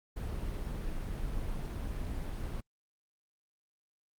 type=noise; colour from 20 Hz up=brown; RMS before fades=-36 dBFS; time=0.16-2.61 s; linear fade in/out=10 ms; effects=Opus 32 kbps